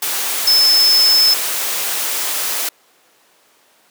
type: tone in noise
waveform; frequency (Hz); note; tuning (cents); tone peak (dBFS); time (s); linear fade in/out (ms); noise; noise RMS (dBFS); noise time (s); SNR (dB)
sine; 5240; E8; -11; -9; 0.47-1.34; 5; white; -20; 0.02-2.69; +8
effects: pink hiss -53 dBFS RMS until 3.9 s + high-pass 400 Hz 12 dB/octave